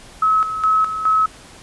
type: tone with tremolo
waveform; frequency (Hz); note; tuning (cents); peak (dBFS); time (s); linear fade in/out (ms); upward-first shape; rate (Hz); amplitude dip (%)
sine; 1287; E6; -42; -12; 0.22-1.26; 5; square; 2.4; 65
effects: pink hiss -42 dBFS RMS until 1.62 s + resampled to 24000 Hz